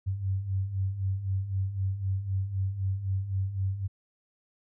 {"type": "beating tone pair", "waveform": "sine", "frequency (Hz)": [93.5, 97.4], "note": ["F#2", "G2"], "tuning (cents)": [19, -11], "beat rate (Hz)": 3.9, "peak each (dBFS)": [-34, -28], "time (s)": [0.06, 3.88], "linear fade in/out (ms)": 20, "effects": []}